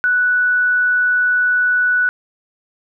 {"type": "tone", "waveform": "sine", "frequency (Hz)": 1480, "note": "F#6", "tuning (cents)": 0, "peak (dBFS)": -12, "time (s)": [0.04, 2.09], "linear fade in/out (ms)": 0, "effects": []}